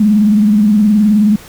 sine tone with vibrato, 210 Hz, G#3, 19 cents sharp, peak -6 dBFS, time 0-1.36 s, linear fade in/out 5 ms, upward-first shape sine, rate 19 Hz, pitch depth 75 cents each way, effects pink hiss -36 dBFS RMS until 1.48 s

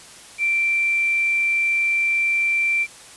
sine tone with quantisation, 2349 Hz, D7, in tune, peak -17 dBFS, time 0.38-2.87 s, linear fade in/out 50 ms, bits 7, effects white hiss -43 dBFS RMS until 3.16 s + resampled to 24000 Hz

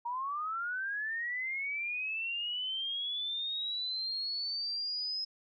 sine linear sweep, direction up, 932.3 to 5130 Hz, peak -33 dBFS, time 0.05-5.25 s, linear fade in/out 10 ms, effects none

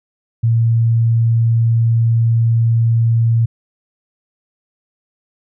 sine tone, 115 Hz, A#2, 23 cents flat, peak -10 dBFS, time 0.43-3.46 s, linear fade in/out 10 ms, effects none

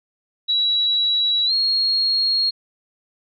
sine tone with pitch glide, 3903 to 4281 Hz, B7 to C8, -21 to +39 cents, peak -16 dBFS, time 0.48-2.51 s, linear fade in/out 20 ms, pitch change +160 cents, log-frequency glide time 1.46-1.53 s, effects none

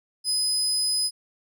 30% pulse tone, 5020 Hz, D#8, 15 cents sharp, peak -18 dBFS, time 0.24-1.11 s, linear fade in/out 50 ms, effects none

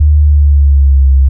sine tone with pitch glide, 74.6 to 67.23 Hz, D2 to C2, +28 to +48 cents, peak -3 dBFS, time 0-1.29 s, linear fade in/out 10 ms, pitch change -180 cents, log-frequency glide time 0.18-1.08 s, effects none

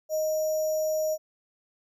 sine tone with sample-and-hold, 622.3 Hz, D#5, in tune, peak -24 dBFS, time 0.09-1.18 s, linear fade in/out 50 ms, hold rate 6300 Hz, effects none

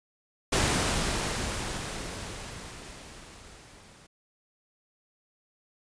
pink noise with level ramp, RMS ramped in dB -24 to -54 dBFS, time 0.52-4.07 s, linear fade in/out 10 ms, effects resampled to 22050 Hz

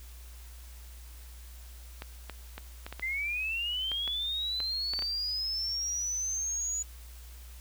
clicks, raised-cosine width 0.3 ms, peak -23 dBFS, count 12, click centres 2.021 / 2.297 / 2.58 / 2.865 / 2.926 / 2.996 / 3.917 / 4.077 / 4.603 / 4.936 / 4.991 / 5.023 s
sine linear sweep, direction up, 2031 to 6900 Hz, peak -30 dBFS, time 3.02-6.83 s, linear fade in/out 10 ms
effects added 60 Hz sine -45 dBFS peak until 7.6 s + white hiss -55 dBFS RMS until 7.6 s

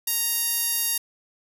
10% pulse tone with band-pass filter, 932.3 Hz, A#5, in tune, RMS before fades -25 dBFS, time 0.07-0.98 s, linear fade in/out 5 ms, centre 11000 Hz, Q 3.9, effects none

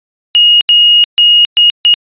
sine tone bursts at uneven times, 2871 Hz, F7, 47 cents sharp, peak -3 dBFS, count 5, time 0.35-0.61 / 0.69-1.04 / 1.18-1.45 / 1.57-1.7 / 1.85-1.94 s, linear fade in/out 0 ms, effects resampled to 8000 Hz

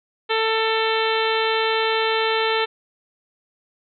harmonic tone, 444.8 Hz, A4, 19 cents sharp, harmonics 1 / 2 / 3 / 4 / 5 / 6 / 7 / 8 / 9, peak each -22 / -25 / -27 / -28 / -29 / -30 / -30 / -31 / -32 dBFS, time 0.29-2.66 s, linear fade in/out 20 ms, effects none

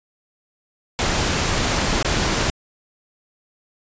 pink noise with dropouts, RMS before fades -20 dBFS, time 0.99-2.5 s, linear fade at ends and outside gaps 0 ms, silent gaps 2.027-2.048 s, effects resampled to 16000 Hz

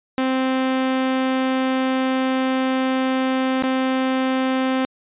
sawtooth tone with dropouts, 261.2 Hz, C4, 3 cents flat, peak -14 dBFS, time 0.18-4.85 s, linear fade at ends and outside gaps 0 ms, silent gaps 3.624-3.636 s, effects resampled to 8000 Hz

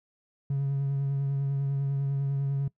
triangle tone with vibrato, 138.59 Hz, C#3, in tune, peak -22 dBFS, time 0.5-2.68 s, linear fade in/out 5 ms, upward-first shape sine, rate 10 Hz, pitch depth 19 cents each way, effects noise-tail reverb RT60 0.1 s tail -23 dB re dry + tanh soft clip ceiling -21 dBFS

